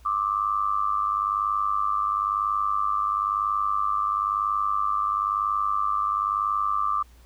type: tone with amplitude modulation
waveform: sine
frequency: 1180 Hz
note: D6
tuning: 8 cents sharp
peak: -18 dBFS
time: 0.05-7.03 s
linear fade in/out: 10 ms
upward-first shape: sine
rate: 101 Hz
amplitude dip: 85%
effects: added 59 Hz sine -49 dBFS peak until 7.25 s + pink hiss -59 dBFS RMS until 7.25 s